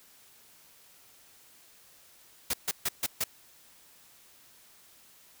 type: noise bursts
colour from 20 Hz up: white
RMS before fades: -29 dBFS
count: 5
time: 2.5-3.24 s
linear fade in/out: 5 ms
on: 36 ms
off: 140 ms
effects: white hiss -58 dBFS RMS until 5.4 s